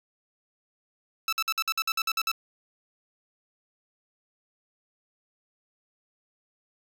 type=tone bursts; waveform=15% pulse; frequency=1318.5 Hz; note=E6; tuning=in tune; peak=-18 dBFS; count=11; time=1.28-2.316 s; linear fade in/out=2 ms; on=46 ms; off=53 ms; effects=none